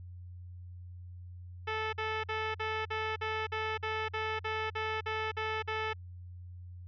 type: tone bursts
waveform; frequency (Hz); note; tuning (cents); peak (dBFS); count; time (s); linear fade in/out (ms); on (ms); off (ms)
10% pulse; 437.2; A4; -11; -24; 14; 1.67-5.934; 10; 260; 48
effects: added 89 Hz sine -44 dBFS peak until 6.87 s + resampled to 11025 Hz